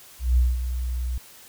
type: tone with ADSR envelope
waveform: sine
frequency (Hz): 61.74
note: B1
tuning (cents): 0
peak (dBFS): -14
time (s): 0.19-1.18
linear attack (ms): 180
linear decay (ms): 200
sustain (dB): -10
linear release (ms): 3
effects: white hiss -48 dBFS RMS until 1.48 s